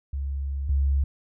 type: tone pair in turn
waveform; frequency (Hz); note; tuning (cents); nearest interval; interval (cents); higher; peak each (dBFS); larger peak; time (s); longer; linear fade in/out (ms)
sine; 69.1 / 69.1; C#2 / C#2; -5 / -5; unison; 0; neither; -26 / -19; second; 0.13-0.69 / 0.69-1.04; first; 5
effects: none